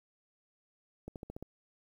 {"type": "accelerating click train", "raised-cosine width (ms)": 2, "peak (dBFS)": -29, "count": 6, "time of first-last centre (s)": [1.08, 1.426], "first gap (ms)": 78, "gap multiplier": 0.94, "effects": ["10-bit"]}